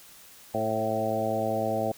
harmonic tone with a mistuned harmonic, 110 Hz, A2, in tune, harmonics 1 / 2 / 3 / 4 / 5 / 6 / 7, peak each -36 / -34 / -36 / -35 / -31 / -30 / -32 dBFS, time 0.54-1.92 s, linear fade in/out 5 ms, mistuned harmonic 5, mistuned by -17 cents, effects white hiss -51 dBFS RMS until 1.97 s

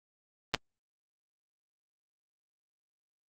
clicks, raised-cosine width 0.2 ms, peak -10 / -9 dBFS, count 2, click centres 0.54 / 0.547 s, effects Opus 32 kbps

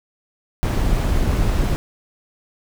brown noise, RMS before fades -18 dBFS, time 0.63-1.76 s, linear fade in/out 0 ms, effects none

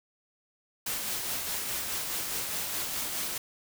white noise with tremolo, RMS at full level -32 dBFS, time 0.86-3.38 s, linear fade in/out 5 ms, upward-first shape sine, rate 4.8 Hz, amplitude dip 30%, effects none

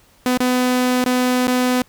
sawtooth tone with dropouts, 251 Hz, B3, 28 cents sharp, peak -11 dBFS, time 0.26-1.82 s, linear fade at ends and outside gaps 1 ms, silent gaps 0.374-0.403 / 1.041-1.061 / 1.472-1.479 s, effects pink hiss -53 dBFS RMS until 1.88 s

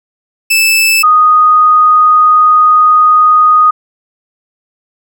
sawtooth / sine tone pair in turn, 2630 / 1241.2 Hz, E7 / D#6, -5 / -5 cents, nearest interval octave + minor second, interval 1300 cents, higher first, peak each -3 dBFS, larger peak neither, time 0.5-1.03 / 1.03-3.71 s, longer second, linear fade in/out 10 ms, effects none

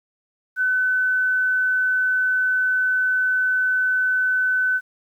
sine tone, 1510 Hz, F#6, 35 cents sharp, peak -17 dBFS, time 0.56-4.81 s, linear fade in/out 50 ms, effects 9-bit

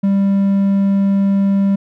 triangle tone, 197.2 Hz, G3, 11 cents sharp, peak -9 dBFS, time 0.03-1.76 s, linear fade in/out 10 ms, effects none

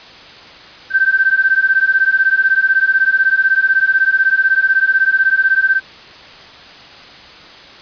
sine beating tone pair, 1548 / 1564 Hz, G6 / G6, -22 / -4 cents, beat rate 16 Hz, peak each -13 dBFS, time 0.9-5.81 s, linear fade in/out 50 ms, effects white hiss -37 dBFS RMS until 7.81 s + resampled to 11025 Hz

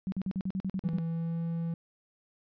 sine tone bursts, 189.6 Hz, F#3, 43 cents sharp, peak -29 dBFS, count 10, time 0.07-0.985 s, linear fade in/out 0 ms, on 51 ms, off 45 ms
triangle tone with pitch glide, 164.81 to 166.82 Hz, E3 to E3, 0 to +21 cents, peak -28 dBFS, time 0.84-1.74 s, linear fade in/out 2 ms, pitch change +21 cents, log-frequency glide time 0.99-1.41 s
effects resampled to 11025 Hz

